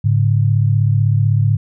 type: tone pair together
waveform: sine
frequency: 106.55 / 142.5 Hz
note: G#2 / C#3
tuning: +45 / +48 cents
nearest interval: perfect fourth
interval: 503 cents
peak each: -12 / -16 dBFS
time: 0.04-1.57 s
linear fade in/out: 10 ms
effects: none